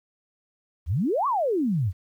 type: exponential two-way sweep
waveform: sine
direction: up then down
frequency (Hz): 66.7 to 1174.7 to 82.5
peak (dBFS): -21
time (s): 0.86-1.93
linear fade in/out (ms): 50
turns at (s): 1.27
effects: 10-bit